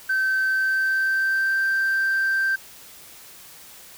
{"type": "tone with pitch glide", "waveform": "sine", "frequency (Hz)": [1544, 1567.4], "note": ["G6", "G6"], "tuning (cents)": [-27, -1], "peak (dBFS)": -17, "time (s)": [0.09, 2.56], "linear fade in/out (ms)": 10, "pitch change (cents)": 26, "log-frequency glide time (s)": [0.46, 1.59], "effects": ["tanh soft clip ceiling -17 dBFS", "white hiss -45 dBFS RMS until 3.97 s"]}